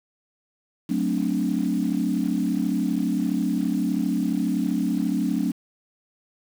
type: chord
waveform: sine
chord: D dominant seventh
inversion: first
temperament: equal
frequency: 185 / 220 / 261.6 / 293.7 Hz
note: F#3 / A3 / C4 / D4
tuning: 0 / 0 / 0 / 0 cents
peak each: -26 dBFS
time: 0.89-5.52 s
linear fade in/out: 10 ms
effects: tanh soft clip ceiling -12 dBFS + 7-bit